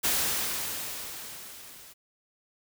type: noise with level ramp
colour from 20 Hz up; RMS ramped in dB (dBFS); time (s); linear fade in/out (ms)
white; -25 to -50; 0.03-1.94; 20
effects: none